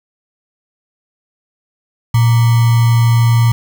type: tone with sample-and-hold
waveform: sine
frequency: 116.54 Hz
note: A#2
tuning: in tune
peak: -7 dBFS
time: 2.14-3.52 s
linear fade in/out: 5 ms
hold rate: 1050 Hz
effects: none